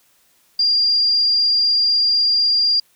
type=tone; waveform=sine; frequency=4792 Hz; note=D8; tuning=34 cents sharp; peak=-13 dBFS; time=0.59-2.8 s; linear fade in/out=5 ms; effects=white hiss -58 dBFS RMS until 2.95 s